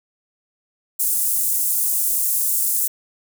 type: high-pass noise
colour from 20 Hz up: pink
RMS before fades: -20 dBFS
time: 0.99-2.88 s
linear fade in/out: 10 ms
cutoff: 8700 Hz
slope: 24 dB/octave
effects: none